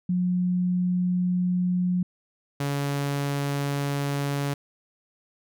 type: tone pair in turn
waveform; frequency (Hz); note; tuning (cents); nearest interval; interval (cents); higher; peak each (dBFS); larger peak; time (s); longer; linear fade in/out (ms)
sine / sawtooth; 180 / 141.61; F#3 / C#3; -47 / +37; major third; 416; first; -21; neither; 0.09-2.03 / 2.6-4.54; neither; 5
effects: none